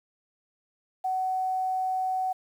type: tone with quantisation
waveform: sine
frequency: 750 Hz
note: F#5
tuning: 23 cents sharp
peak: -25 dBFS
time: 1.04-2.33 s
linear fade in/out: 10 ms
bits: 9
effects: none